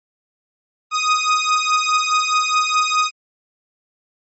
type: beating tone pair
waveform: sawtooth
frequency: 1244.5 / 1249.3 Hz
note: D#6 / D#6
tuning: 0 / +7 cents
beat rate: 4.8 Hz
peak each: -15 / -14 dBFS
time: 0.91-3.11 s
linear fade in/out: 50 ms
effects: MP3 32 kbps